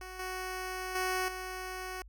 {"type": "tone with level steps", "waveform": "10% pulse", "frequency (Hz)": 371, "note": "F#4", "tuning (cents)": 5, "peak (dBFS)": [-35, -28, -22, -30], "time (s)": [0.01, 2.02], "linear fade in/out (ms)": 2, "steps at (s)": [0.19, 0.95, 1.28], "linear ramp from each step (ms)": 5, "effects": ["added 50 Hz sine -50 dBFS peak until 2.08 s"]}